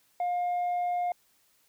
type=tone with tanh clipping; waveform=sine; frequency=710 Hz; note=F5; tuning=28 cents sharp; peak=-27 dBFS; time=0.2-1.12 s; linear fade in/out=2 ms; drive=2 dB; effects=white hiss -67 dBFS RMS until 1.68 s